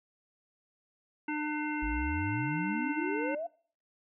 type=harmonic tone; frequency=300.9 Hz; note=D4; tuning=42 cents sharp; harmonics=1 / 3 / 5 / 7 / 9; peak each=-33 / -38 / -40 / -41 / -43 dBFS; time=1.28-3.35 s; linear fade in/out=5 ms
type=exponential sweep; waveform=sine; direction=up; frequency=48.01 to 704 Hz; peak=-33 dBFS; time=1.82-3.47 s; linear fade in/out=10 ms
effects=noise-tail reverb RT60 0.5 s tail -24 dB re dry